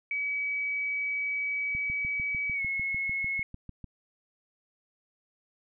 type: tone with pitch glide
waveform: sine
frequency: 2278 to 2180 Hz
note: C#7 to C#7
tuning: +47 to -29 cents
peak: -28 dBFS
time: 0.11-3.43 s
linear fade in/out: 2 ms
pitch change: -76 cents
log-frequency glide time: 2.54-2.62 s
type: click train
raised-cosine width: 5 ms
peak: -29 dBFS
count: 15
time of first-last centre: 1.75-3.843 s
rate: 6.69 Hz
effects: none